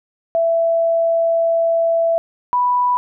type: tone pair in turn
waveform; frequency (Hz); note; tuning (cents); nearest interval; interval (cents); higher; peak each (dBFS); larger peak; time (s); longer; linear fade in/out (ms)
sine; 665 / 986.1; E5 / B5; +15 / -3; perfect fifth; 682; second; -13; neither; 0.35-2.18 / 2.53-2.97; first; 0
effects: none